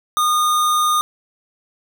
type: tone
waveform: square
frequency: 1225 Hz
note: D#6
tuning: 27 cents flat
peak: -15 dBFS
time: 0.17-1.01 s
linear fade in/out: 0 ms
effects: none